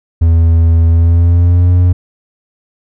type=tone with pitch glide; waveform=triangle; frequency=82.7 to 89.15 Hz; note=E2 to F2; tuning=+6 to +36 cents; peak=-3 dBFS; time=0.21-1.93 s; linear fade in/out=10 ms; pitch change=+130 cents; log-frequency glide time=0.88-1.72 s; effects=none